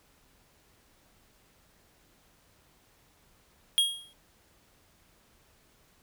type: tone with exponential decay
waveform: square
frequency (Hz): 3270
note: G#7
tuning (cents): -28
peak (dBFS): -19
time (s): 3.78-4.13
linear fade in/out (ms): 0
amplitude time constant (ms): 74
effects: pink hiss -64 dBFS RMS until 6.02 s